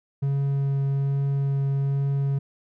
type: tone with vibrato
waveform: triangle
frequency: 138.59 Hz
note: C#3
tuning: in tune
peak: -19 dBFS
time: 0.22-2.39 s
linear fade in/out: 10 ms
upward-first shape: triangle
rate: 1.2 Hz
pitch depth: 9 cents each way
effects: none